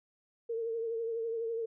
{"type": "tone with vibrato", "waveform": "sine", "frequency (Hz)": 456.9, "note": "A#4", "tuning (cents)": -35, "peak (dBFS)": -32, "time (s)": [0.49, 1.66], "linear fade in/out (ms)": 10, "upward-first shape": "triangle", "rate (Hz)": 12, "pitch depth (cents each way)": 49, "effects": []}